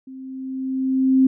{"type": "tone with level ramp", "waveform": "sine", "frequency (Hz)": 263, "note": "C4", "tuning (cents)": 9, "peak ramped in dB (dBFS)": [-35, -10], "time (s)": [0.07, 1.27], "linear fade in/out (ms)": 5, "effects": []}